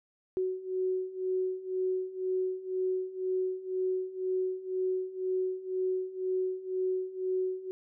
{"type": "beating tone pair", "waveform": "sine", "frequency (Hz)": [371.1, 373.1], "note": ["F#4", "F#4"], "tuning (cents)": [5, 14], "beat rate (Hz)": 2, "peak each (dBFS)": [-34, -31], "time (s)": [0.37, 7.71], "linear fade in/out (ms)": 0, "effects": []}